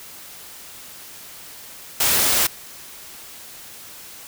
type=noise; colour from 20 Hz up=white; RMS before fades=-18 dBFS; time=2-2.47 s; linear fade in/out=5 ms; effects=white hiss -40 dBFS RMS until 4.27 s